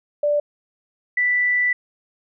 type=tone pair in turn; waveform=sine; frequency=587.3 / 1975.4 Hz; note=D5 / B6; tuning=0 / 0 cents; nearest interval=octave + major sixth; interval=2100 cents; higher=second; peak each=-16 dBFS; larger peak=neither; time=0.23-0.4 / 1.17-1.73 s; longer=second; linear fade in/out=5 ms; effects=none